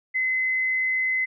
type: tone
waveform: sine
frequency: 2042 Hz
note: C7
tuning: 43 cents flat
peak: -21 dBFS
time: 0.14-1.26 s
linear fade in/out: 20 ms
effects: none